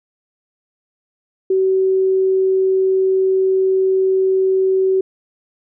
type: tone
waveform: sine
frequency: 379.7 Hz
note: F#4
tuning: 45 cents sharp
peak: -12 dBFS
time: 1.5-5.01 s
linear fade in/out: 5 ms
effects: none